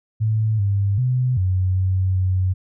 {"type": "tone with pitch steps", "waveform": "sine", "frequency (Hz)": [109.3, 99.8, 126.6, 92.8, 93.7, 92.9], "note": ["A2", "G2", "B2", "F#2", "F#2", "F#2"], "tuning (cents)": [-11, 32, 43, 6, 22, 7], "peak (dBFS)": -16, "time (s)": [0.2, 2.54], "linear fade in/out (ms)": 20, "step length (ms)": 390, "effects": []}